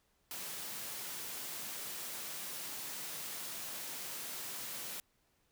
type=high-pass noise; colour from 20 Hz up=white; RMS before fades=-43 dBFS; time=0.31-5 s; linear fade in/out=0 ms; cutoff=110 Hz; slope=48 dB/octave; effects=pink hiss -75 dBFS RMS until 5.51 s